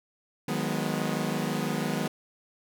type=chord; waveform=sawtooth; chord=G# minor seventh; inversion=second; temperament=equal with one note detuned; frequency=155.56 / 181.61 / 207.7 / 246.9 Hz; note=D#3 / F#3 / G#3 / B3; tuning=0 / -32 / 0 / 0 cents; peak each=-29 dBFS; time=0.48-2.08 s; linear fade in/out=5 ms; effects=none